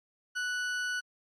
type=tone; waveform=40% pulse; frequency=1480 Hz; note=F#6; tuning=in tune; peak=-30 dBFS; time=0.35-1.01 s; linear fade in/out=20 ms; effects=low-pass 7000 Hz 12 dB/octave + Opus 48 kbps